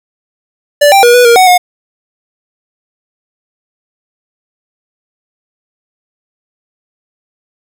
square tone with pitch steps, 583 / 786 / 479.7 / 491.1 / 469.7 / 744 / 721 Hz, D5 / G5 / A#4 / B4 / A#4 / F#5 / F#5, -13 / +4 / +50 / -10 / +13 / +9 / -45 cents, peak -3 dBFS, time 0.81-1.58 s, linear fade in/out 10 ms, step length 110 ms, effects none

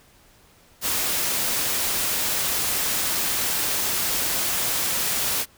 white noise, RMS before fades -24 dBFS, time 0.81-5.46 s, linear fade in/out 50 ms, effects pink hiss -55 dBFS RMS until 5.57 s

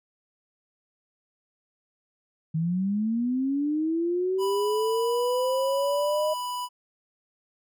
sine linear sweep, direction up, 155.56 to 622.3 Hz, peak -23 dBFS, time 2.54-6.34 s, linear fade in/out 10 ms
square tone, 987.8 Hz, B5, in tune, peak -30 dBFS, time 4.38-6.69 s, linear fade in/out 50 ms
effects none

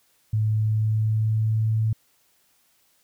sine tone with pitch glide, 108.2 to 110.35 Hz, A2 to A2, -29 to +5 cents, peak -19 dBFS, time 0.33-1.93 s, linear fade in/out 5 ms, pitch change +34 cents, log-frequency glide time 0.53-1.8 s, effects white hiss -64 dBFS RMS until 3.03 s

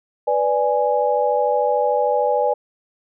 sine chord, G# diminished, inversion first, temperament equal, 493.9 / 587.3 / 830.6 Hz, B4 / D5 / G#5, 0 / 0 / 0 cents, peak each -20 dBFS, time 0.27-2.54 s, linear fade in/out 10 ms, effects none

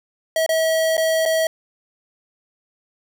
square tone with dropouts, 644 Hz, E5, 41 cents flat, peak -17 dBFS, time 0.36-1.47 s, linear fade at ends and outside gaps 2 ms, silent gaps 0.463-0.491 / 0.969-0.978 / 1.254-1.259 s, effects none

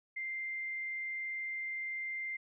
sine tone, 2093 Hz, C7, in tune, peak -36 dBFS, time 0.16-2.37 s, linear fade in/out 10 ms, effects none

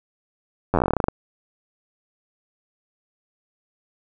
slowing click train, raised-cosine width 1 ms, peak -5 dBFS, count 16, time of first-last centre 0.74-1.084 s, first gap 10 ms, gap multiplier 1.11, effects none

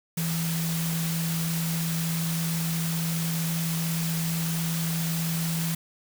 sine tone in noise, 164.81 Hz, E3, in tune, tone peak -26 dBFS, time 0.17-5.75 s, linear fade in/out 5 ms, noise white, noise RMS -33 dBFS, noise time 0.17-5.75 s, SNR +4 dB, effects none

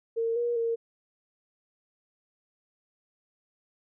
sine tone with pitch steps, 457.6 / 476.3 / 460.9 Hz, A#4 / A#4 / A#4, -32 / +37 / -20 cents, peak -25 dBFS, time 0.16-0.76 s, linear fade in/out 20 ms, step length 200 ms, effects none

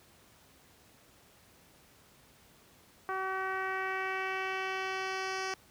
10% pulse tone with low-pass filter sweep, 380 Hz, F#4, 46 cents sharp, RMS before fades -35 dBFS, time 3.09-5.54 s, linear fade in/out 0 ms, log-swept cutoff 1300 to 5300 Hz, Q 1.7, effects pink hiss -61 dBFS RMS until 5.7 s + high-pass 60 Hz 12 dB/octave

